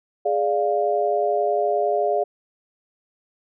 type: chord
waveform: sine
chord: D diminished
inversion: second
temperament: equal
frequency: 415.3 / 587.3 / 698.5 Hz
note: Ab4 / D5 / F5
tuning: 0 / 0 / 0 cents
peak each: -23 / -23 / -22 dBFS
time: 0.25-2.24 s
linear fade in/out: 10 ms
effects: none